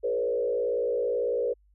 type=tone with frequency modulation; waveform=sine; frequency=484.2 Hz; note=B4; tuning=34 cents flat; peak=-24 dBFS; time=0.03-1.54 s; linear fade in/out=20 ms; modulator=58.1 Hz; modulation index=1.1; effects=added 50 Hz sine -59 dBFS peak until 1.74 s